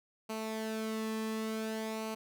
sawtooth tone with flanger, 220 Hz, A3, in tune, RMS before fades -37 dBFS, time 0.29-2.15 s, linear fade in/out 10 ms, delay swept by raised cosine 0.57 to 1.38 ms, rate 0.55 Hz, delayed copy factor -0.55, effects none

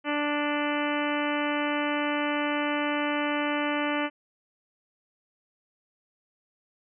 harmonic tone with a mistuned harmonic, 293.7 Hz, D4, in tune, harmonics 1 / 2 / 3 / 4 / 5 / 6 / 7 / 8 / 9 / 10, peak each -29 / -32 / -34 / -35 / -36 / -37 / -37 / -38 / -39 / -39 dBFS, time 0.04-4.1 s, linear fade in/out 50 ms, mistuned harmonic 10, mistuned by +27 cents, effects none

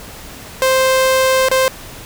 sawtooth tone with dropouts, 523.3 Hz, C5, in tune, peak -7 dBFS, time 0.62-1.68 s, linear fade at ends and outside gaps 0 ms, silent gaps 1.485-1.514 s, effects pink hiss -34 dBFS RMS until 2.05 s

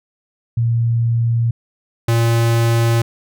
sine / square tone pair in turn, 116.54 / 115.96 Hz, A#2 / A#2, 0 / -9 cents, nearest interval unison, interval 9 cents, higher first, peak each -13 / -13 dBFS, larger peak neither, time 0.57-1.51 / 2.08-3.02 s, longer neither, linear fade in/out 5 ms, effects none

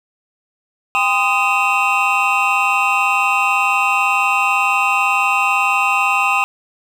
triangle tone cluster, 796 / 1028 / 1244 / 2544 / 2722 Hz, G5 / C6 / D#6 / D#7 / F7, +26 / -31 / -1 / +38 / -45 cents, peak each -18 dBFS, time 0.95-6.44 s, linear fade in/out 0 ms, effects none

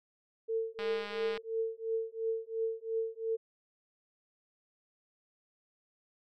sine tone with tremolo, 450 Hz, A4, 39 cents sharp, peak -28 dBFS, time 0.48-3.37 s, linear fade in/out 20 ms, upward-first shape triangle, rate 2.9 Hz, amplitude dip 100%
click train, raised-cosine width 0.3 ms, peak -26 dBFS, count 121, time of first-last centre 0.79-1.375 s, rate 205 Hz
effects none

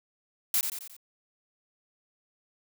blue noise with echo, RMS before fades -25 dBFS, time 0.54-0.61 s, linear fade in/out 2 ms, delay 89 ms, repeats 4, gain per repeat -6 dB, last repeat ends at 0.966 s, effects none

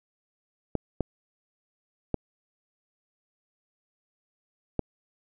clicks, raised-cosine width 2 ms, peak -12 dBFS, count 4, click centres 0.753 / 1.007 / 2.143 / 4.793 s, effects none

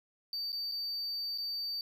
triangle tone with dropouts, 4610 Hz, D8, 33 cents flat, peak -33 dBFS, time 0.33-1.81 s, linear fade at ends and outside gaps 1 ms, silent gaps 0.52-0.528 / 0.715-0.72 / 1.377-1.383 s, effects none

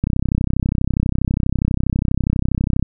click train, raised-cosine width 5 ms, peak -5 dBFS, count 91, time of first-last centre 0.04-2.826 s, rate 32.3 Hz, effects none

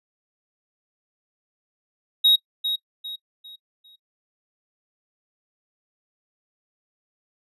triangle tone with echo, 3788 Hz, A#7, 27 cents sharp, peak -12 dBFS, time 2.24-2.36 s, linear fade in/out 10 ms, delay 400 ms, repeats 4, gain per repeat -9 dB, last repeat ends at 3.96 s, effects noise-tail reverb RT60 0.1 s tail -20 dB re dry + resampled to 32000 Hz

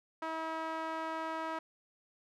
sawtooth tone with band-pass filter, 321.7 Hz, E4, 42 cents flat, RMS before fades -38 dBFS, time 0.22-1.59 s, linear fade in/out 5 ms, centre 1100 Hz, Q 1.6, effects none

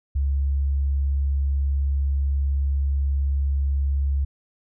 sine tone, 69.3 Hz, C#2, in tune, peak -19 dBFS, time 0.15-4.25 s, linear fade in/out 10 ms, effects none

